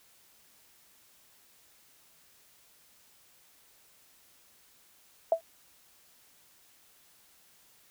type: tone with exponential decay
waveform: sine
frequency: 659.3 Hz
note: E5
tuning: in tune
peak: -17 dBFS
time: 5.32-5.41 s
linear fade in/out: 2 ms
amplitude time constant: 19 ms
effects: white hiss -62 dBFS RMS until 7.9 s